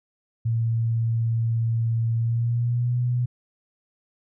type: tone with pitch glide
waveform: sine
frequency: 114.6 to 122.83 Hz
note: A#2 to B2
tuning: -29 to -9 cents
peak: -20 dBFS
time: 0.45-3.26 s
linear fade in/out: 10 ms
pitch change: +120 cents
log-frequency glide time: 2.15-2.98 s
effects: none